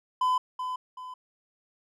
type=tone with echo; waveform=triangle; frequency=1011 Hz; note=B5; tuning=40 cents sharp; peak=-20 dBFS; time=0.21-0.38 s; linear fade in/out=5 ms; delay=380 ms; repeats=2; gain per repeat=-8 dB; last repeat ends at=1.14 s; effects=none